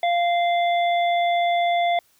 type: harmonic tone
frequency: 694 Hz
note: F5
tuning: 11 cents flat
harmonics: 1 / 3 / 5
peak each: -18 / -28 / -32 dBFS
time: 0.03-1.99 s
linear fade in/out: 2 ms
effects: white hiss -61 dBFS RMS until 2.19 s